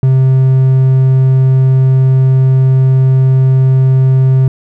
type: tone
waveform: triangle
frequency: 131.6 Hz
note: C3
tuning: 10 cents sharp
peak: -3 dBFS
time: 0.03-4.48 s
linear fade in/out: 2 ms
effects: none